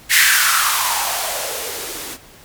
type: noise with band-pass filter sweep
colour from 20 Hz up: violet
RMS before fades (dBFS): -18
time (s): 0.09-2.18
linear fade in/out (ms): 50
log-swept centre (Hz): 2000 to 280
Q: 4.7
effects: pink hiss -44 dBFS RMS until 2.44 s